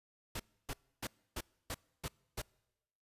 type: noise bursts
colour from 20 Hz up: pink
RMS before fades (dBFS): -40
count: 7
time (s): 0.35-2.419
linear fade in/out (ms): 5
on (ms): 47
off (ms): 290
effects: noise-tail reverb RT60 1.0 s tail -26 dB re dry + resampled to 32000 Hz